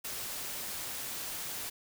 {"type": "noise", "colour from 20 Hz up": "white", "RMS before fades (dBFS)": -39, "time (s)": [0.04, 1.7], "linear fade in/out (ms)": 10, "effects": []}